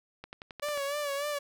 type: click train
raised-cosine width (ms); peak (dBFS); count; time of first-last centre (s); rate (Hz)
0.3; -26; 7; 0.24-0.776; 11.2
type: tone with vibrato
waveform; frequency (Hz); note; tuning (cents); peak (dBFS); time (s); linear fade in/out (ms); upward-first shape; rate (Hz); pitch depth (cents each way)
sawtooth; 574; D5; -40; -27; 0.62-1.39; 10; sine; 3.4; 59
effects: none